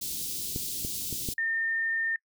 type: band-stop noise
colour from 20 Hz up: white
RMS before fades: -34 dBFS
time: 0.01-1.34 s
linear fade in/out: 10 ms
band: 360 to 3500 Hz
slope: 24 dB/octave
type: clicks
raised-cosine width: 3 ms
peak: -20 / -22 / -24 / -20 dBFS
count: 4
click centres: 0.561 / 0.849 / 1.127 / 1.288 s
type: tone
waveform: sine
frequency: 1814 Hz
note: A#6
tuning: 48 cents flat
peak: -26 dBFS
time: 1.38-2.16 s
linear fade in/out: 2 ms
effects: noise-tail reverb RT60 0.1 s tail -26 dB re dry